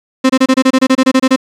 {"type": "tone bursts", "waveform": "35% pulse", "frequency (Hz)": 261.6, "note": "C4", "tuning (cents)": 0, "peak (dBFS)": -4, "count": 14, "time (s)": [0.24, 1.362], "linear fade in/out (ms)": 10, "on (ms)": 56, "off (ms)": 26, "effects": ["low-pass 7000 Hz 12 dB/octave", "7-bit"]}